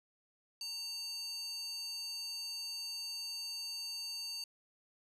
square tone with high-pass filter, 917 Hz, A#5, 29 cents flat, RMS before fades -42 dBFS, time 0.61-4.44 s, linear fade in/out 2 ms, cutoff 4400 Hz, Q 4.1, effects resampled to 32000 Hz

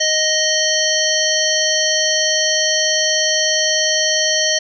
harmonic tone with a mistuned harmonic, 622.3 Hz, D#5, in tune, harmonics 1 / 3 / 5 / 7 / 9 / 10, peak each -21 / -21 / -21 / -21 / -21 / -21 dBFS, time 0-4.59 s, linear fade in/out 10 ms, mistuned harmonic 10, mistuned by -29 cents, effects none

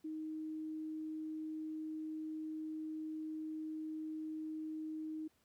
sine tone, 312.8 Hz, D#4, 9 cents sharp, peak -40 dBFS, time 0.04-5.28 s, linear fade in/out 10 ms, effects pink hiss -75 dBFS RMS until 5.44 s + high-pass 60 Hz 12 dB/octave

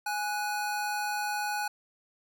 square tone pair together, 832 / 1477.3 Hz, G#5 / F#6, +3 / -3 cents, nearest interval minor seventh, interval 994 cents, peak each -32 / -35 dBFS, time 0.06-1.68 s, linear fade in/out 5 ms, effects none

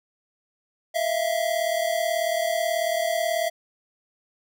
square tone pair together, 643.7 / 682 Hz, E5 / F5, -41 / -41 cents, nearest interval minor second, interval 100 cents, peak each -26 dBFS, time 0.94-3.5 s, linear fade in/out 20 ms, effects none

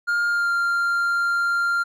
triangle tone with pitch glide, 1411 to 1391.6 Hz, F6 to F6, +17 to -7 cents, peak -17 dBFS, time 0.07-1.84 s, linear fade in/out 20 ms, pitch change -24 cents, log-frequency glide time 0.29-0.51 s, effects none

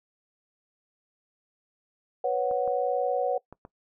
sine chord, B suspended second, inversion none, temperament equal, 493.9 / 554.4 / 740 Hz, B4 / C#5 / F#5, 0 / 0 / 0 cents, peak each -28 dBFS, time 2.24-3.38 s, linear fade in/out 5 ms
clicks, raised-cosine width 1 ms, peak -29 dBFS, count 4, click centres 2.512 / 2.677 / 3.526 / 3.651 s
effects noise-tail reverb RT60 0.1 s tail -21 dB re dry

